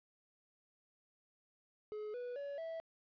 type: tone with pitch steps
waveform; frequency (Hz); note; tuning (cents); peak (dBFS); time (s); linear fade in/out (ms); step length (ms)
triangle; 424.4 / 490.3 / 566.5 / 654.5; G#4 / B4 / C#5 / E5; +38 / -13 / +37 / -13; -39; 1.92-2.8; 0; 220
effects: resampled to 11025 Hz + 12-bit